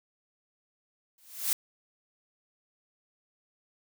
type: noise with exponential growth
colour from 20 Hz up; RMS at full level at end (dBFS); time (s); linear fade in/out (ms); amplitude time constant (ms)
blue; -24; 1.18-1.53; 1; 74
effects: none